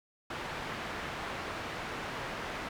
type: low-pass noise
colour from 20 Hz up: white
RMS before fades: -39 dBFS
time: 0.3-2.69 s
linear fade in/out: 5 ms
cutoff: 1800 Hz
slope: 12 dB/octave
effects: none